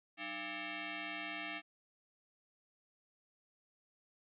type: tone with frequency modulation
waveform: sine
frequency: 190 Hz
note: F#3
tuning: 46 cents sharp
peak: -40 dBFS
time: 0.17-1.62 s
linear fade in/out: 50 ms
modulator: 496 Hz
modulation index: 5.8
effects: none